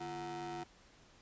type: ring-modulated tone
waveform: 35% pulse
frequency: 194.3 Hz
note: G3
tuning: 15 cents flat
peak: -36 dBFS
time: 0-0.64 s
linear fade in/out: 10 ms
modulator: 538 Hz
effects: pink hiss -63 dBFS RMS until 1.21 s + resampled to 16000 Hz